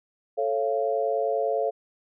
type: chord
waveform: sine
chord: A augmented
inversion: none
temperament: just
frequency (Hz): 440 / 550 / 687.5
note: A4 / C#5 / E#5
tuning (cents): 0 / -14 / -27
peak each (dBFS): -27 / -27 / -27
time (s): 0.37-1.71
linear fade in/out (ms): 20
effects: none